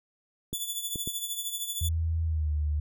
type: tone with tremolo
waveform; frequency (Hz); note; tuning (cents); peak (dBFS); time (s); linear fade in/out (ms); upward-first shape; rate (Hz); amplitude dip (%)
10% pulse; 3458; A7; -31; -21; 0.53-1.89; 5; triangle; 13; 70
type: clicks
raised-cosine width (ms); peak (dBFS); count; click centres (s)
3; -23; 3; 0.53 / 0.958 / 1.075
type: tone with pitch glide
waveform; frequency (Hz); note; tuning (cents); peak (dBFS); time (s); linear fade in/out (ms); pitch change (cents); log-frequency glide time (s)
sine; 81.6 to 74.83; E2 to D2; -17 to +33; -25; 1.81-2.8; 5; -150; 2.24-2.52
effects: none